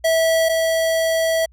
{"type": "tone pair in turn", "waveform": "square", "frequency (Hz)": [652, 652], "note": ["E5", "E5"], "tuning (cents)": [-19, -19], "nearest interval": "unison", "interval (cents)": 0, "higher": "neither", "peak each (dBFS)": [-15, -17], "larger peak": "first", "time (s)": [[0.04, 0.49], [0.49, 1.46]], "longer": "second", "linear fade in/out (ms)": 10, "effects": ["added 60 Hz sine -47 dBFS peak until 1.52 s", "AAC 64 kbps"]}